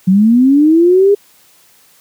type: linear sweep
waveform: sine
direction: up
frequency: 180 to 411.7 Hz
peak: -5 dBFS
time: 0.07-1.15 s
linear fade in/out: 10 ms
effects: white hiss -48 dBFS RMS until 2 s + high-pass 100 Hz 12 dB/octave